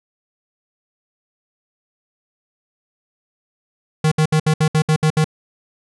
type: tone bursts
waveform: square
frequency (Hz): 155.56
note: D#3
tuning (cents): 0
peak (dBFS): -13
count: 9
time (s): 4.04-5.244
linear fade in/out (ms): 5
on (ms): 76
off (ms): 65
effects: resampled to 24000 Hz